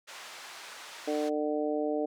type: band-pass noise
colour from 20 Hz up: pink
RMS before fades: -46 dBFS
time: 0.07-1.3 s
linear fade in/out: 20 ms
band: 860 to 6900 Hz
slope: 12 dB/octave
type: harmonic tone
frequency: 150 Hz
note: D3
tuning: 37 cents sharp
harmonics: 2 / 3 / 4 / 5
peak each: -32 / -32 / -33 / -38 dBFS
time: 1.07-2.06 s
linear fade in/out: 10 ms
effects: none